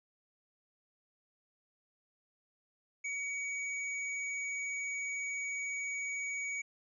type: tone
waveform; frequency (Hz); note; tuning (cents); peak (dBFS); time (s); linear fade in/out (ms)
square; 2257; C#7; +31; -36; 3.04-6.62; 10
effects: resampled to 22050 Hz